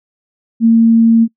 sine tone, 228 Hz, A#3, 38 cents flat, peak -5 dBFS, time 0.6-1.28 s, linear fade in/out 50 ms, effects noise-tail reverb RT60 0.1 s tail -26 dB re dry

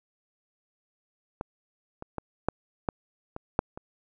clicks, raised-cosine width 1 ms, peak -18 / -24 / -18 / -10 / -12 / -22 / -7 / -25 dBFS, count 8, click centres 1.411 / 2.024 / 2.183 / 2.486 / 2.888 / 3.364 / 3.591 / 3.775 s, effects none

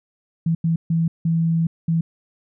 sine tone bursts at uneven times, 164.81 Hz, E3, in tune, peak -16 dBFS, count 5, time 0.46-0.55 / 0.64-0.76 / 0.9-1.08 / 1.25-1.67 / 1.88-2.01 s, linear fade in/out 5 ms, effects none

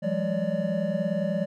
triangle tone cluster, 170.6 / 187.8 / 207 / 568 / 598 Hz, F3 / F#3 / G#3 / C#5 / D5, -40 / +26 / -5 / +42 / +31 cents, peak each -29 dBFS, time 0.02-1.46 s, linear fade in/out 20 ms, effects none

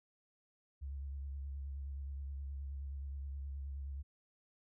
sine tone with vibrato, 69.2 Hz, C#2, 2 cents flat, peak -40 dBFS, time 0.81-4.03 s, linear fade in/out 20 ms, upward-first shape sine, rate 9.5 Hz, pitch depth 41 cents each way, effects none

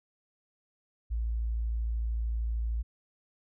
sine tone, 56.6 Hz, A1, 50 cents sharp, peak -28 dBFS, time 1.1-2.83 s, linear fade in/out 20 ms, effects none

